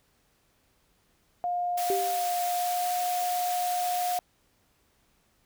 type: tone with pitch glide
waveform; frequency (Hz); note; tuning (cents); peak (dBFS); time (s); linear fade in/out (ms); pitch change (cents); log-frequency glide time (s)
sine; 709 to 717.2; F5 to F5; +26 to +46; -26; 1.44-4.19; 0; +20; 2.45-2.92
type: high-pass noise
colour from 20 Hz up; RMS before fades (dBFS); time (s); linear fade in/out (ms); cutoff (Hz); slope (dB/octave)
white; -36; 1.77-4.19; 10; 1200; 12
type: tone with exponential decay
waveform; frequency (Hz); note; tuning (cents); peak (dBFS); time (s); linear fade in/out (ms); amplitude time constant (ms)
sine; 390; G4; -9; -23; 1.9-2.36; 1; 100
effects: pink hiss -68 dBFS RMS until 5.45 s